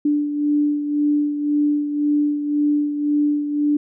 sine beating tone pair, 293.7 / 295.6 Hz, D4 / D4, 0 / +11 cents, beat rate 1.9 Hz, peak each -17 / -25 dBFS, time 0.05-3.77 s, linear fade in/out 5 ms, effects none

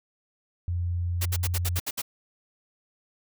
sine tone with pitch glide, 87.31 to 87.92 Hz, F2 to F2, 0 to +12 cents, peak -25 dBFS, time 0.68-1.79 s, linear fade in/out 0 ms, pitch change +12 cents, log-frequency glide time 1.16-1.23 s
white noise bursts, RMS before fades -30 dBFS, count 8, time 1.21-2.019 s, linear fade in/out 10 ms, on 46 ms, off 63 ms
effects none

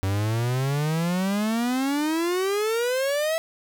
45% pulse exponential sweep, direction up, 94.4 to 659.3 Hz, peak -22 dBFS, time 0.03-3.38 s, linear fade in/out 0 ms, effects none

